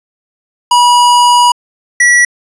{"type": "tone pair in turn", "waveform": "square", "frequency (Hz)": [970, 1940], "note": ["B5", "B6"], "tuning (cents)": [-31, -31], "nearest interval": "octave", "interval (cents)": 1200, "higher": "second", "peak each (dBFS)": -5, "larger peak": "neither", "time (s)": [[0.71, 1.52], [2, 2.25]], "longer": "first", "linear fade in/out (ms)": 5, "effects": ["resampled to 24000 Hz", "7-bit"]}